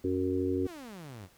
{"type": "harmonic tone", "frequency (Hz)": 92.5, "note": "F#2", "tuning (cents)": 0, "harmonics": [1, 3, 4, 5], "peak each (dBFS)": [-36, -31, -31, -36], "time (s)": [0.04, 0.67], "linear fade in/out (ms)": 5}
{"type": "exponential sweep", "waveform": "sawtooth", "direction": "down", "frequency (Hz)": [408.5, 85.4], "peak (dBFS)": -39, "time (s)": [0.64, 1.29], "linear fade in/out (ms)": 50}
{"effects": ["pink hiss -62 dBFS RMS until 1.37 s"]}